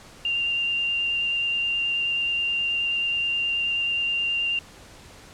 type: tone with vibrato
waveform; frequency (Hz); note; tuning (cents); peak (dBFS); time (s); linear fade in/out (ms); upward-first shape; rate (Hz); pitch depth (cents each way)
sine; 2784; F7; -6; -22; 0.25-4.59; 2; square; 9.4; 8
effects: pink hiss -47 dBFS RMS until 5.33 s + low-pass 9000 Hz 12 dB/octave